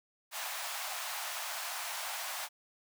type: high-pass noise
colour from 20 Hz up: pink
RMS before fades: -39 dBFS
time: 0.31-2.49 s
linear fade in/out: 50 ms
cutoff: 660 Hz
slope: 48 dB/octave
effects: none